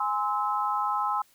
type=chord; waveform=sine; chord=Ab augmented; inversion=none; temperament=just; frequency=830.6 / 1038.3 / 1297.8 Hz; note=Ab5 / C6 / E6; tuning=0 / -14 / -27 cents; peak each=-29 dBFS; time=0-1.22 s; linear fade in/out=5 ms; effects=white hiss -62 dBFS RMS until 1.34 s